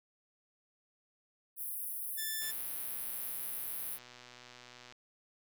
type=high-pass noise; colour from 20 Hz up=pink; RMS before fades=-40 dBFS; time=1.56-3.99 s; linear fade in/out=50 ms; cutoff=10000 Hz; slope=96 dB/octave
type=tone; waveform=10% pulse; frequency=1760 Hz; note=A6; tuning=in tune; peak=-29 dBFS; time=2.17-2.52 s; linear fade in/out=20 ms
type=click train; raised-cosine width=0.2 ms; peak=-35 dBFS; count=309; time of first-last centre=2.42-4.924 s; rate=123 Hz
effects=none